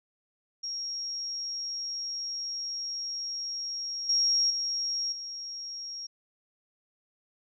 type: tone with level steps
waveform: sine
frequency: 5588 Hz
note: F8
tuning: in tune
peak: -32 / -22 / -28 / -36 dBFS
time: 0.63-6.07 s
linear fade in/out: 10 ms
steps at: 4.09 / 4.5 / 5.12 s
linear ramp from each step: 5 ms
effects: none